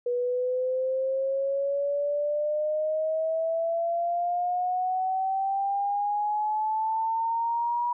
sine exponential sweep, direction up, 484.8 to 967 Hz, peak -24 dBFS, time 0.06-7.93 s, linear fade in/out 5 ms, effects none

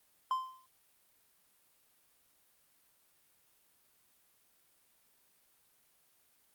triangle tone with exponential decay, 1038 Hz, C6, 14 cents flat, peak -25 dBFS, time 0.31-0.66 s, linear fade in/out 1 ms, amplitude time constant 76 ms, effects white hiss -70 dBFS RMS until 6.54 s + Opus 32 kbps

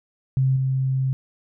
sine tone with level steps, 132.3 Hz, C3, 20 cents sharp, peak -16 / -19 dBFS, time 0.37-1.13 s, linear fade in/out 0 ms, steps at 0.56 s, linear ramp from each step 5 ms, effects none

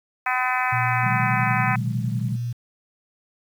harmonic tone, 253.5 Hz, B3, 45 cents sharp, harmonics 3 / 4 / 5 / 6 / 7 / 8 / 9 / 10, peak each -26 / -27 / -28 / -29 / -29 / -30 / -31 / -31 dBFS, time 0.26-1.76 s, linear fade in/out 5 ms
sine tone, 120 Hz, B2, 49 cents flat, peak -24 dBFS, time 0.72-2.53 s, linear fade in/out 10 ms
sine chord, Ab dominant seventh, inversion first, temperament equal, 130.81 / 155.56 / 185 / 207.7 Hz, C3 / Eb3 / Gb3 / Ab3, 0 / 0 / 0 / 0 cents, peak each -31 dBFS, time 1.03-2.36 s, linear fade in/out 10 ms
effects 8-bit

